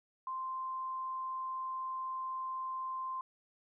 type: tone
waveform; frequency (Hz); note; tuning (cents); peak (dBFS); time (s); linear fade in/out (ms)
sine; 1044; C6; -4; -36; 0.27-3.21; 2
effects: none